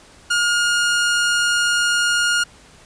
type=tone; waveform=sawtooth; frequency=1424 Hz; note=F6; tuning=33 cents sharp; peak=-12 dBFS; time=0.3-2.44 s; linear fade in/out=10 ms; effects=pink hiss -47 dBFS RMS until 2.85 s + resampled to 22050 Hz